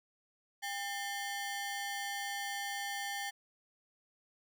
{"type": "ring-modulated tone", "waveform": "sawtooth", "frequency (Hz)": 1300, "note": "E6", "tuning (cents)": -24, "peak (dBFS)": -30, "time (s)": [0.62, 3.31], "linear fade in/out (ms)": 20, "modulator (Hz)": 498, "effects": []}